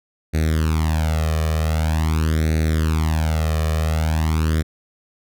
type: tone with flanger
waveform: sawtooth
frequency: 78.9 Hz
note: D#2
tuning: 25 cents sharp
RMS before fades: -19 dBFS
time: 0.33-4.63 s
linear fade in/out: 20 ms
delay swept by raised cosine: 0.48 to 1.68 ms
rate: 0.45 Hz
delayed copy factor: +0.9
effects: none